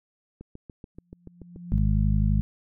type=click train; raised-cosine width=3 ms; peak=-28 dBFS; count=9; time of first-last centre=0.41-1.561 s; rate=6.95 Hz
type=tone with exponential growth; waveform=sine; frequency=174.61 Hz; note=F3; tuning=in tune; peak=-31 dBFS; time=0.95-1.78 s; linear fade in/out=0 ms; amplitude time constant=180 ms
type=harmonic tone; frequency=51.8 Hz; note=G#1; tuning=4 cents flat; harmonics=1 / 2 / 3 / 4; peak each=-22 / -25 / -27 / -28 dBFS; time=1.72-2.41 s; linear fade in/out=0 ms
effects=none